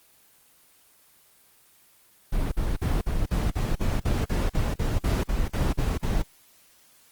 brown noise bursts, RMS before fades -24 dBFS, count 16, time 2.32-6.225 s, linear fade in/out 10 ms, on 200 ms, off 47 ms, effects white hiss -58 dBFS RMS until 7.11 s + Opus 24 kbps

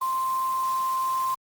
sine tone in noise, 1046.5 Hz, C6, in tune, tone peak -23 dBFS, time 0.01-1.35 s, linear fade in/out 10 ms, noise white, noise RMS -41 dBFS, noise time 0.01-1.35 s, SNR +15 dB, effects Opus 24 kbps

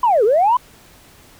sine linear two-way sweep, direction down then up, 1031 to 392 to 1031 Hz, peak -10 dBFS, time 0.03-0.57 s, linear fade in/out 5 ms, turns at 0.24 s, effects tanh soft clip ceiling -6 dBFS + pink hiss -47 dBFS RMS until 1.39 s

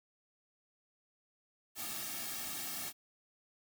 white noise with comb filter, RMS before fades -41 dBFS, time 1.75-2.93 s, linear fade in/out 50 ms, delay 2 ms, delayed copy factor -0.85, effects none

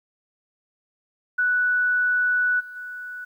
sine tone with level steps, 1480 Hz, F#6, in tune, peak -18 / -36 / -32 dBFS, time 1.38-3.25 s, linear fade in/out 10 ms, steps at 2.59 / 2.75 s, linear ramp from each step 20 ms, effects 10-bit

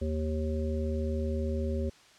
harmonic tone, 77.78 Hz, D#2, in tune, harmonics 1 / 3 / 5 / 7, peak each -30 / -35 / -37 / -38 dBFS, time 0.01-1.9 s, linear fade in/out 10 ms, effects white hiss -57 dBFS RMS until 2.18 s + low-pass 6000 Hz 12 dB/octave

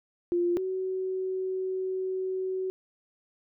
sine tone pair in turn, 349.2 / 375.5 Hz, F4 / F#4, 0 / +26 cents, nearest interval minor second, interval 126 cents, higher second, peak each -23 / -28 dBFS, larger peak first, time 0.32-0.57 / 0.57-2.7 s, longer second, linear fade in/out 0 ms, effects none

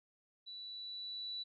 sine tone with level ramp, 3951 Hz, B7, in tune, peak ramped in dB -46 to -39 dBFS, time 0.46-1.44 s, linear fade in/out 20 ms, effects none

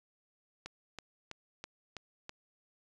click train, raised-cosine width 0.2 ms, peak -25 dBFS, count 6, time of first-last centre 0.66-2.294 s, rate 3.06 Hz, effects resampled to 24000 Hz

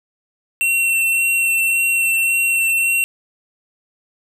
square tone with vibrato, 2715 Hz, F7, 50 cents flat, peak -15 dBFS, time 0.61-3.04 s, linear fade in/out 0 ms, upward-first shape sine, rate 1.8 Hz, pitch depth 12 cents each way, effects none

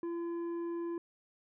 sine tone with tanh clipping, 340 Hz, F4, 46 cents flat, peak -36 dBFS, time 0.03-0.98 s, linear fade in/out 2 ms, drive 7 dB, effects none

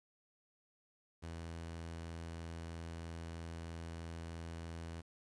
sawtooth tone, 83.1 Hz, E2, 15 cents sharp, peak -40 dBFS, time 1.22-5.02 s, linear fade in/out 20 ms, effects resampled to 22050 Hz + 11-bit

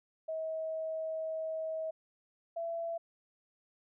sine tone pair in turn, 639 / 669.9 Hz, D#5 / E5, +46 / +28 cents, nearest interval minor second, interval 82 cents, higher second, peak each -34 / -34 dBFS, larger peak neither, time 0.28-1.91 / 2.56-2.98 s, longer first, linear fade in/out 10 ms, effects none

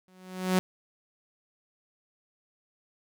sawtooth tone with exponential growth, 185 Hz, F#3, in tune, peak -16 dBFS, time 0.08-0.59 s, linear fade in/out 0 ms, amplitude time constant 110 ms, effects none

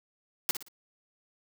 white noise with echo, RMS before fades -27 dBFS, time 0.49-0.51 s, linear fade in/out 0 ms, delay 58 ms, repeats 3, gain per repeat -9 dB, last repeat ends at 0.684 s, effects none

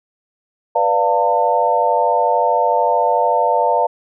sine chord, B half-diminished seventh, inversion none, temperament equal with one note detuned, 493.9 / 587.3 / 698.5 / 900.6 Hz, B4 / D5 / F5 / A5, 0 / 0 / 0 / +40 cents, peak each -20 / -19 / -18 / -16 dBFS, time 0.75-3.87 s, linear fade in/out 10 ms, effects none

